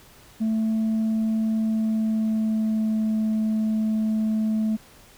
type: tone with pitch glide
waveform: sine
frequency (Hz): 220.8 to 217.9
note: A3 to A3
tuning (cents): +6 to -17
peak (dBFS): -18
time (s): 0.4-4.77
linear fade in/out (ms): 20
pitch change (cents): -23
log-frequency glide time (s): 1.4-3.17
effects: tanh soft clip ceiling -19 dBFS + pink hiss -51 dBFS RMS until 5.17 s